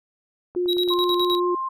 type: click train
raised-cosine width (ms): 1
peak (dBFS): -28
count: 8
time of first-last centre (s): 0.55-1.314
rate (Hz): 9.16
type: tone with vibrato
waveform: sine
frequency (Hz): 355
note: F4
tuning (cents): +28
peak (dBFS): -20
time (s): 0.56-1.55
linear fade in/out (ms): 5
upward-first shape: triangle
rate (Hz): 4.7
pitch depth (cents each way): 14
type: tone with tremolo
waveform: triangle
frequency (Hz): 3854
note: B7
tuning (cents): -43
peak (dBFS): -20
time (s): 0.68-1.4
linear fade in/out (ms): 10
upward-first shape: square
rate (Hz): 9.7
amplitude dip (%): 75
type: tone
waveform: sine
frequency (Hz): 1055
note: C6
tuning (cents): +14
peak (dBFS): -24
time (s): 0.9-1.69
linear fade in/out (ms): 10
effects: none